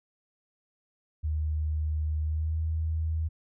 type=tone with pitch glide; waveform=sine; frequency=77 to 79.81 Hz; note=D#2 to D#2; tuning=-17 to +45 cents; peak=-26 dBFS; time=1.23-3.29 s; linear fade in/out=20 ms; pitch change=+62 cents; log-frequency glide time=2.22-2.59 s; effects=none